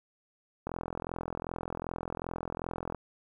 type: click train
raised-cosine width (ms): 1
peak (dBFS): -21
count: 98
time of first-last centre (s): 0.67-2.947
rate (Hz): 42.6
effects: 10-bit